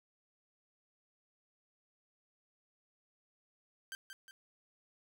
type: tone with echo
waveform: sawtooth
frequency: 1564 Hz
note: G6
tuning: 4 cents flat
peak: -38 dBFS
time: 3.92-3.95 s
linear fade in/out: 0 ms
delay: 180 ms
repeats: 2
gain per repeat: -6 dB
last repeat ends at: 4.31 s
effects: none